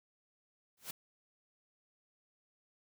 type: noise with exponential growth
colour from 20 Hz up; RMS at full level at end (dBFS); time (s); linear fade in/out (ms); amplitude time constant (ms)
white; -37; 0.77-0.91; 5; 29
effects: none